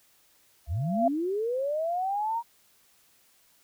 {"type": "tone with exponential growth", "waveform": "sine", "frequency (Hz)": 682, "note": "F5", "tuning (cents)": -41, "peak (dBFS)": -18, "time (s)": [0.66, 1.08], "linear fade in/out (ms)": 5, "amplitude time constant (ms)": 91}
{"type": "linear sweep", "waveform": "sine", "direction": "up", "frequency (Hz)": [61.74, 950], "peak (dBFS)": -26, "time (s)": [0.67, 2.43], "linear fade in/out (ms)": 50}
{"effects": ["white hiss -63 dBFS RMS until 3.63 s"]}